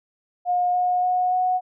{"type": "tone with pitch steps", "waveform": "sine", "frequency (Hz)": [716, 722.2, 728.5, 734.9], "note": ["F5", "F#5", "F#5", "F#5"], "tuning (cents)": [43, -42, -27, -12], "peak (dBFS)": -18, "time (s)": [0.45, 1.61], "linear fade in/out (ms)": 50, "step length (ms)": 290, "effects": []}